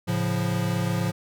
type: chord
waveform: square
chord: A augmented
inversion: none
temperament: equal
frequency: 110 / 138.59 / 174.61 Hz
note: A2 / C#3 / E#3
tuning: 0 / 0 / 0 cents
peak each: -28 / -31 / -27 dBFS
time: 0.07-1.12 s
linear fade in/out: 20 ms
effects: none